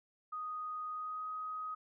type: tone with pitch glide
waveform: sine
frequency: 1244 to 1257 Hz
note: D#6 to D#6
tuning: -1 to +17 cents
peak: -38 dBFS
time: 0.32-1.75 s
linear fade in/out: 10 ms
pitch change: +18 cents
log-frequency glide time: 0.91-1.27 s
effects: none